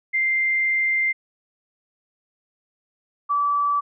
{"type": "tone pair in turn", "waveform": "sine", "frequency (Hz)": [2093, 1154.5], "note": ["C7", "D6"], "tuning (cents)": [0, -30], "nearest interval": "minor seventh", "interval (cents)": 1030, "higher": "first", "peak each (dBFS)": -18, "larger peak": "neither", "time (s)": [[0.13, 1.13], [3.29, 3.81]], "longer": "first", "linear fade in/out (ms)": 20, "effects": []}